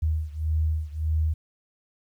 sine beating tone pair, 77.78 / 79.48 Hz, D#2 / D#2, 0 / +37 cents, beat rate 1.7 Hz, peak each -25 / -27 dBFS, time 0.02-1.34 s, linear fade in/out 10 ms, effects 10-bit

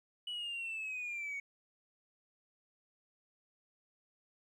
sine linear sweep, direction down, 2960 to 2218 Hz, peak -36 dBFS, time 0.27-1.4 s, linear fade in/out 5 ms, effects tanh soft clip ceiling -36 dBFS + 12-bit

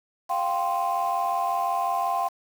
sine chord, F suspended second, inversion none, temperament equal, 698.5 / 784 / 1046.5 Hz, F5 / G5 / C6, 0 / 0 / 0 cents, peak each -26 dBFS, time 0.29-2.29 s, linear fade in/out 20 ms, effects tanh soft clip ceiling -17 dBFS + 7-bit

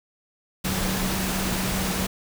sine tone in noise, 188.5 Hz, F#3, 32 cents sharp, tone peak -28 dBFS, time 0.64-2.07 s, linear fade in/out 10 ms, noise pink, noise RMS -27 dBFS, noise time 0.64-2.07 s, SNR -4 dB, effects none

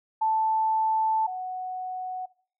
sine tone pair in turn, 880 / 740 Hz, A5 / F#5, 0 / 0 cents, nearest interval minor third, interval 300 cents, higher first, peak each -21 / -30 dBFS, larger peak first, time 0.21-1.27 / 1.27-2.26 s, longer first, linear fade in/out 10 ms, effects noise-tail reverb RT60 0.5 s tail -21 dB re dry

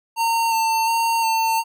square tone with vibrato, 908 Hz, A#5, 46 cents flat, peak -18 dBFS, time 0.16-1.64 s, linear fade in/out 50 ms, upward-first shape square, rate 1.4 Hz, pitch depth 15 cents each way, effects none

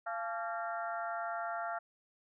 harmonic tone with a mistuned harmonic, 229.4 Hz, A#3, 28 cents flat, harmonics 3 / 4 / 5 / 6 / 7 / 8, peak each -38 / -44 / -48 / -40 / -50 / -50 dBFS, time 0.06-1.79 s, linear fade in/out 10 ms, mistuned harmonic 4, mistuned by -98 cents, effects none

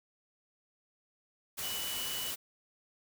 sine tone in noise, 2960 Hz, F#7, in tune, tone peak -39 dBFS, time 1.62-2.32 s, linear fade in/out 20 ms, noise white, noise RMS -38 dBFS, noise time 1.57-2.36 s, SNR -4 dB, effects none

